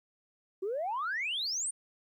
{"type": "exponential sweep", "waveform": "sine", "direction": "up", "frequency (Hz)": [363.3, 9270], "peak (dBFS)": -30, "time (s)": [0.62, 1.71], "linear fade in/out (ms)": 10, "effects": ["tanh soft clip ceiling -27 dBFS", "12-bit"]}